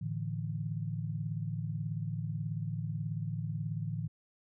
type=chord; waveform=sine; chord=A suspended fourth; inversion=none; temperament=just; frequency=110 / 146.67 / 165 Hz; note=A2 / D3 / E3; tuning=0 / -2 / +2 cents; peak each=-37 / -38 / -38 dBFS; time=0.01-4.08 s; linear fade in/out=10 ms; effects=none